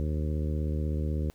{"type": "harmonic tone", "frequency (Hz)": 76.2, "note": "D#2", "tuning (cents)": -36, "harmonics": [1, 2, 3, 4, 5, 6, 7], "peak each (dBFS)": [-28, -34, -38, -40, -42, -44, -45], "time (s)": [0, 1.3], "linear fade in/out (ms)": 0, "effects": ["pink hiss -64 dBFS RMS until 1.34 s"]}